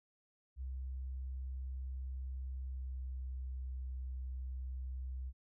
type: tone with pitch glide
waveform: sine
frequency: 65 to 64.25 Hz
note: C2 to C2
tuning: -11 to -31 cents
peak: -39 dBFS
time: 0.56-5.33 s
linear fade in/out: 50 ms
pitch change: -20 cents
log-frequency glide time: 2.68-3.01 s
effects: none